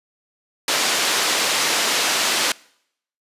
white band-pass noise, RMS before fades -20 dBFS, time 0.68-2.52 s, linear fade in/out 2 ms, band 290 to 5700 Hz, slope 12 dB/octave, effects noise-tail reverb RT60 0.7 s tail -24 dB re dry + resampled to 32000 Hz

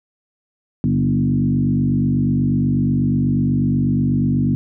sine tone with frequency modulation, 191.7 Hz, G3, 38 cents flat, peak -14 dBFS, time 0.84-4.55 s, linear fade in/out 0 ms, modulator 48.2 Hz, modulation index 1.8, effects none

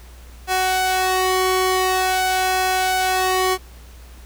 sawtooth tone with flanger, 372.9 Hz, F#4, 14 cents sharp, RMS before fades -19 dBFS, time 0.47-3.58 s, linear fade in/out 50 ms, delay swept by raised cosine 1.2 to 1.76 ms, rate 0.47 Hz, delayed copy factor +0.8, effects added 60 Hz sine -39 dBFS peak until 4.25 s + pink hiss -48 dBFS RMS until 4.25 s

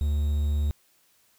triangle tone with quantisation, 73.7 Hz, D2, 7 cents sharp, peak -20 dBFS, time 0.01-0.71 s, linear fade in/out 0 ms, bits 8, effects white hiss -64 dBFS RMS until 1.38 s

